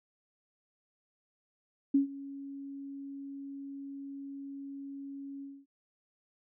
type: tone with ADSR envelope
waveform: sine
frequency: 277.2 Hz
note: C#4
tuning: in tune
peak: -20 dBFS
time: 1.94-5.66 s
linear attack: 8 ms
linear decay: 120 ms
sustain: -20 dB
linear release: 240 ms
effects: none